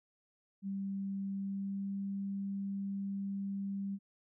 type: tone with pitch glide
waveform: sine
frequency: 196 to 197.36 Hz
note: G3 to G3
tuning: 0 to +12 cents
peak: -35 dBFS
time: 0.62-3.99 s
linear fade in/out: 50 ms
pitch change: +12 cents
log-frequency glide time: 1.32-1.95 s
effects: none